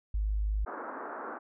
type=tone; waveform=sine; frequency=51.91 Hz; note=G#1; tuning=in tune; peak=-27 dBFS; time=0.14-0.65 s; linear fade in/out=5 ms
type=band-pass noise; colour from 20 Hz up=white; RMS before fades=-40 dBFS; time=0.66-1.39 s; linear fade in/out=20 ms; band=240 to 1500 Hz; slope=48 dB/octave
effects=none